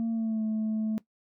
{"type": "tone with pitch glide", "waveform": "sine", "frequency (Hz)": [228.1, 217.9], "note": ["A#3", "A3"], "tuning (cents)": [-37, -17], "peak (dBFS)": -24, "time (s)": [0, 0.98], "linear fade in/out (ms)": 0, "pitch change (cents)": -80, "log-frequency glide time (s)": [0.1, 0.43], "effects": ["noise-tail reverb RT60 0.1 s tail -19 dB re dry", "tanh soft clip ceiling -25 dBFS"]}